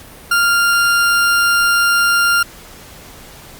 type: tone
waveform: 40% pulse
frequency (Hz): 1396.9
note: F6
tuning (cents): 0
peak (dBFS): -10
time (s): 0.31-2.43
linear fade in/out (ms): 5
effects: pink hiss -38 dBFS RMS until 3.59 s + Opus 48 kbps